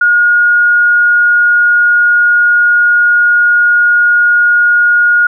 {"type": "tone", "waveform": "sine", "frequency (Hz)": 1435, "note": "F6", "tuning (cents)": 47, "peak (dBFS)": -5, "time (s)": [0.01, 5.27], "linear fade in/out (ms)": 5, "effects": []}